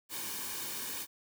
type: noise with comb filter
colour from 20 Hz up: white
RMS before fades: -39 dBFS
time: 0.09-1.07 s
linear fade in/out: 50 ms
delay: 1.5 ms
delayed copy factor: -0.6
effects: none